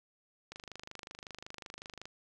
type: click train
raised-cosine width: 0.2 ms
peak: -27 dBFS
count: 40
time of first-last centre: 0.52-2.055 s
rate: 25.4 Hz
effects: none

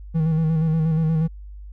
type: tone with vibrato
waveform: triangle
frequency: 160 Hz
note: D#3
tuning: 49 cents sharp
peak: -15 dBFS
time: 0.14-1.28 s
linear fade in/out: 20 ms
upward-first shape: square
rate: 8.4 Hz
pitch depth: 34 cents each way
effects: added 50 Hz sine -35 dBFS peak until 1.72 s

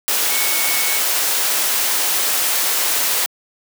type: tone in noise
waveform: sine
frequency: 2215 Hz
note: C#7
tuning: 2 cents flat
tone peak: -25 dBFS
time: 0.31-0.99 s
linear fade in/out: 0 ms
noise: white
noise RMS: -18 dBFS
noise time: 0.08-3.26 s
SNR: -10 dB
effects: high-pass 400 Hz 12 dB/octave

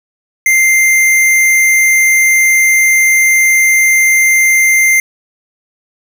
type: tone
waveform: square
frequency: 2093 Hz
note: C7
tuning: in tune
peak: -7 dBFS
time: 0.46-5 s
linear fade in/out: 2 ms
effects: none

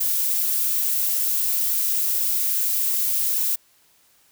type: noise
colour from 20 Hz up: violet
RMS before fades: -22 dBFS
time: 0-3.56 s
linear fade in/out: 10 ms
effects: white hiss -59 dBFS RMS until 4.31 s

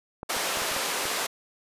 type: clicks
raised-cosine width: 1 ms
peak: -21 dBFS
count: 7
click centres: 0.231 / 0.366 / 0.572 / 0.619 / 0.715 / 0.765 / 1.055 s
type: band-pass noise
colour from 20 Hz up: pink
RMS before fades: -29 dBFS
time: 0.29-1.27 s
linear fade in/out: 10 ms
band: 530 to 13000 Hz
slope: 12 dB/octave
effects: resampled to 32000 Hz

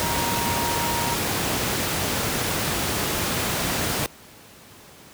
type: tone in noise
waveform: sine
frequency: 939 Hz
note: A#5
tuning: 12 cents sharp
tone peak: -27 dBFS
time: 0.02-1.14 s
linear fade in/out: 0 ms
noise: pink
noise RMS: -24 dBFS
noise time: 0-4.06 s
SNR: -6 dB
effects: pink hiss -47 dBFS RMS until 5.13 s + high-pass 80 Hz 12 dB/octave

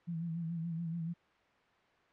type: tone with vibrato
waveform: sine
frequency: 166.7 Hz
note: E3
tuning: 20 cents sharp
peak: -35 dBFS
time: 0.07-1.14 s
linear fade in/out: 20 ms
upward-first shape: sine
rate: 7 Hz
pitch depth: 56 cents each way
effects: white hiss -67 dBFS RMS until 2.12 s + low-pass 2000 Hz 12 dB/octave

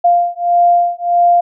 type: beating tone pair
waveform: sine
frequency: 697 / 698.6 Hz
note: F5 / F5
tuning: -4 / 0 cents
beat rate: 1.6 Hz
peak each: -12 dBFS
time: 0.04-1.41 s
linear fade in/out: 10 ms
effects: none

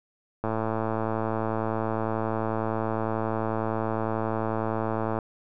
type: click train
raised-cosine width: 1 ms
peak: -14 dBFS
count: 528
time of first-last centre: 0.44-5.188 s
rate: 111 Hz
effects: none

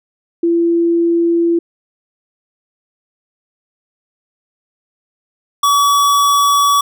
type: tone pair in turn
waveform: sine / square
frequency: 338.5 / 1138.6 Hz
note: E4 / C#6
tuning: +46 / +46 cents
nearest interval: octave + major sixth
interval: 2100 cents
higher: second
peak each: -10 dBFS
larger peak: neither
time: 0.43-1.59 / 5.63-6.81 s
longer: second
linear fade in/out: 5 ms
effects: none

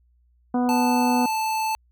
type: harmonic tone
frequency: 246.9 Hz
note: B3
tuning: in tune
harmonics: 1 / 2 / 3 / 4 / 5 / 6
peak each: -20 / -30 / -27 / -34 / -39 / -43 dBFS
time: 0.54-1.26 s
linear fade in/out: 5 ms
type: tone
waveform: square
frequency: 878 Hz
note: A5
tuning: 4 cents flat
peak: -23 dBFS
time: 0.69-1.75 s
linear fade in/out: 0 ms
effects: added 60 Hz sine -58 dBFS peak until 1.91 s

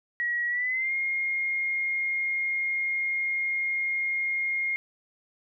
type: tone with pitch glide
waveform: sine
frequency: 1914 to 2136 Hz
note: A#6 to C7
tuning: +45 to +35 cents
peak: -25 dBFS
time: 0.2-4.76 s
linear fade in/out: 0 ms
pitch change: +190 cents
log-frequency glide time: 0.48-0.93 s
effects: none

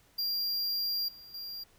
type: tone with level steps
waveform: square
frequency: 4769 Hz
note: D8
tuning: 26 cents sharp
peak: -30 / -49 / -39 dBFS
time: 0.18-1.64 s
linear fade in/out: 10 ms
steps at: 1.08 / 1.34 s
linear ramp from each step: 5 ms
effects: pink hiss -64 dBFS RMS until 1.78 s

